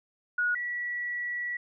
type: tone pair in turn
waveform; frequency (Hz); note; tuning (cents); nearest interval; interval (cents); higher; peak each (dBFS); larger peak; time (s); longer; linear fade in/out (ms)
sine; 1454 / 1940.9; F#6 / B6; -31 / -31; perfect fourth; 500; second; -24 / -30; first; 0.38-0.55 / 0.55-1.57; second; 5
effects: none